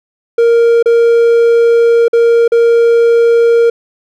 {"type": "tone with dropouts", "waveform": "triangle", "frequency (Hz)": 466.2, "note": "A#4", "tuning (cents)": 0, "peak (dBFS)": -3, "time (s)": [0.38, 3.7], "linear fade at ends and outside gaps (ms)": 5, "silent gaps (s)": [[0.827, 0.858], [2.082, 2.131], [2.479, 2.519]], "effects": []}